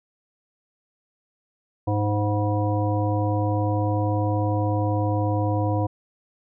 harmonic tone with a mistuned harmonic, 103.83 Hz, G#2, in tune, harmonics 1 / 3 / 5 / 7 / 9, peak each -22 / -27 / -29 / -30 / -32 dBFS, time 1.87-5.87 s, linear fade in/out 10 ms, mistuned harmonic 9, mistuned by +66 cents, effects none

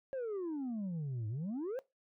sine exponential two-way sweep, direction down then up, 551 to 103.83 to 551 Hz, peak -33 dBFS, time 0.13-1.79 s, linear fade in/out 0 ms, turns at 1.28 s, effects noise-tail reverb RT60 0.2 s tail -21 dB re dry + tanh soft clip ceiling -35 dBFS

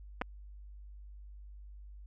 clicks, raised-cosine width 0.5 ms, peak -19 dBFS, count 2, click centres 0.214 / 0.218 s, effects added 50 Hz sine -47 dBFS peak until 2.06 s

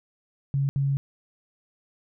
sine tone bursts at uneven times, 138.59 Hz, C#3, in tune, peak -21 dBFS, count 2, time 0.54-0.69 / 0.76-0.97 s, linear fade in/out 0 ms, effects none

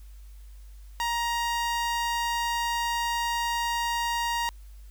sawtooth tone with notch filter, 940 Hz, A#5, 14 cents sharp, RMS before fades -28 dBFS, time 1-4.49 s, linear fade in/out 0 ms, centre 11000 Hz, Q 1.8, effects added 50 Hz sine -43 dBFS peak until 4.9 s + white hiss -62 dBFS RMS until 4.9 s

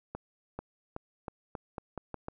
accelerating click train, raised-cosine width 1 ms, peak -23 dBFS, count 9, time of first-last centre 0.15-2.284 s, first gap 440 ms, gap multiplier 0.85, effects none

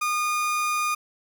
30% pulse tone, 1221 Hz, D#6, 33 cents flat, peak -20 dBFS, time 0.01-0.95 s, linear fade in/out 10 ms, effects none

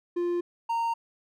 triangle tone pair in turn, 349.2 / 923.7 Hz, F4 / A#5, 0 / -16 cents, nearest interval octave + perfect fourth, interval 1684 cents, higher second, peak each -23 dBFS, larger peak neither, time 0.16-0.41 / 0.69-0.94 s, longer neither, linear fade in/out 10 ms, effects none

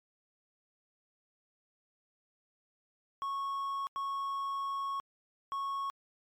triangle tone bursts at uneven times, 1102 Hz, C#6, 11 cents flat, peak -31 dBFS, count 3, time 3.22-3.87 / 3.96-5 / 5.52-5.9 s, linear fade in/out 0 ms, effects MP3 96 kbps

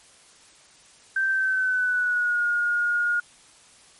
sine tone with pitch glide, 1560 to 1430.5 Hz, G6 to F6, -9 to +41 cents, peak -20 dBFS, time 1.16-3.2 s, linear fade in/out 5 ms, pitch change -150 cents, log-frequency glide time 1.3-2.45 s, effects white hiss -53 dBFS RMS until 3.99 s + MP3 48 kbps

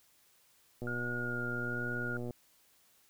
click train, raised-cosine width 2 ms, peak -28 dBFS, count 181, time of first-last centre 0.82-2.308 s, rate 121 Hz
sine tone with vibrato, 1426 Hz, F6, 36 cents sharp, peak -36 dBFS, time 0.87-2.17 s, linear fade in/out 2 ms, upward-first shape sine, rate 1.2 Hz, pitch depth 17 cents each way
effects white hiss -67 dBFS RMS until 3.09 s

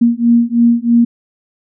sine beating tone pair, 233.9 / 237 Hz, A#3 / A#3, +6 / +29 cents, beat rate 3.1 Hz, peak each -11 dBFS, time 0.01-1.05 s, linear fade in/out 10 ms, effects none

